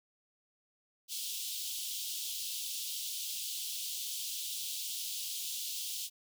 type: high-pass noise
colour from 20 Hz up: pink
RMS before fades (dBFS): -39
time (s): 1.08-6.1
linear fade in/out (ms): 50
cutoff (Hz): 3000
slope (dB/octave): 48
effects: none

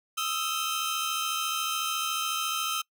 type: tone cluster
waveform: sawtooth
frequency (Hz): 1260 / 1334 / 3115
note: D#6 / E6 / G7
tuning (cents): +21 / +20 / -12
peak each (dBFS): -29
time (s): 0.17-2.82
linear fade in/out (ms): 10
effects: noise-tail reverb RT60 0.1 s tail -25 dB re dry

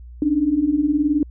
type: beating tone pair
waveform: sine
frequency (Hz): 281.2 / 300.2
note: C#4 / D4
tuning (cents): +25 / +38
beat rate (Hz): 19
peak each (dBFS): -21 / -17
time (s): 0.22-1.23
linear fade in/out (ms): 2
effects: added 60 Hz sine -36 dBFS peak until 1.3 s

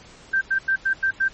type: tone bursts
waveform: sine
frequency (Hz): 1568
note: G6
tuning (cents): 0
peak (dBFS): -17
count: 6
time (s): 0.33-1.284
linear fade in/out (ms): 10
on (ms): 84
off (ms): 90
effects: pink hiss -47 dBFS RMS until 1.33 s + MP3 32 kbps

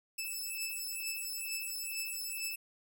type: beating tone pair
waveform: 10% pulse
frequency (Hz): 2627 / 2629.2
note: E7 / E7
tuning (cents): -7 / -5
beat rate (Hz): 2.2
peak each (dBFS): -31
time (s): 0.18-2.56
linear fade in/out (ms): 10
effects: none

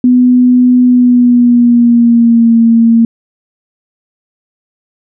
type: tone with pitch glide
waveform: sine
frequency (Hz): 248.9 to 229.6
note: B3 to A#3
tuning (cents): +14 to -26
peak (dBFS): -3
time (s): 0.04-3.05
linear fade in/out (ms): 2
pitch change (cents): -140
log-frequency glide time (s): 0.84-2.56
effects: none

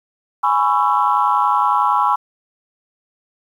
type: chord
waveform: sine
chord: C# minor seventh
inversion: second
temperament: just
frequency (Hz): 831.5 / 997.9 / 1108.7 / 1330.5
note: G#5 / B5 / C#6 / E6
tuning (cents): +2 / +18 / 0 / +16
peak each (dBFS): -18 / -17 / -18 / -20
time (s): 0.43-2.16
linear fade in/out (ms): 10
effects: tanh soft clip ceiling -3 dBFS + 8-bit

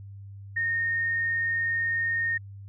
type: tone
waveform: sine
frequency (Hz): 1842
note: A#6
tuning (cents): -21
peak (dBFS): -24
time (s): 0.56-2.38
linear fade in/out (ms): 10
effects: added 99 Hz sine -40 dBFS peak until 2.68 s

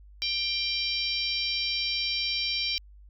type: harmonic tone with a mistuned harmonic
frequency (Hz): 784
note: G5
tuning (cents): 0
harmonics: 3 / 4 / 5 / 6 / 7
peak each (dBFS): -33 / -33 / -33 / -33 / -33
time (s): 0.22-2.78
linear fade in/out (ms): 0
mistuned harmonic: 3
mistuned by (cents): +15
effects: added 50 Hz sine -48 dBFS peak until 3.09 s

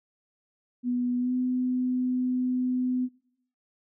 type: tone with pitch glide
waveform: sine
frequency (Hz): 246.1 to 252.4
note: B3 to B3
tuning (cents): -6 to +38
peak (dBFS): -24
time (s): 0.83-3.09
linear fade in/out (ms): 50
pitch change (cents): +44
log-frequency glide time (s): 1.18-1.33
effects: noise-tail reverb RT60 0.7 s tail -20 dB re dry

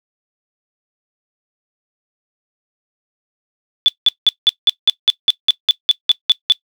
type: tone bursts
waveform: sine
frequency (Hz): 3470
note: A7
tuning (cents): -25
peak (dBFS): -6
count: 14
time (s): 3.86-6.522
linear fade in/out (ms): 0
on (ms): 23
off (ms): 180
effects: noise-tail reverb RT60 0.1 s tail -19 dB re dry

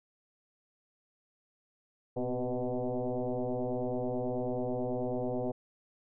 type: tone with frequency modulation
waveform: sine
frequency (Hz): 120.4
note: B2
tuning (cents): -44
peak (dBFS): -30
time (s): 2.16-5.52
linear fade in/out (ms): 10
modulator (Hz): 125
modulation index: 4.7
effects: none

